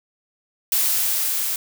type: noise with level ramp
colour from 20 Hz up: blue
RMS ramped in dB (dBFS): -19 to -24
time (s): 0.72-1.56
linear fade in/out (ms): 2
effects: none